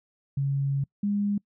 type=tone pair in turn; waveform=sine; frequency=138.59 / 203.7 Hz; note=C#3 / G#3; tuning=0 / -33 cents; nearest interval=perfect fifth; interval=667 cents; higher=second; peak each=-23 dBFS; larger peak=neither; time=0.37-0.84 / 1.03-1.38 s; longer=first; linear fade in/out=5 ms; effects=noise-tail reverb RT60 0.1 s tail -26 dB re dry